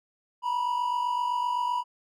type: tone pair together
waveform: triangle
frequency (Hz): 932.3 / 980.1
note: A#5 / B5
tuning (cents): 0 / -13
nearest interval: minor second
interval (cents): 87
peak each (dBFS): -31 / -24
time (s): 0.42-1.84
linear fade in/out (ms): 50
effects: none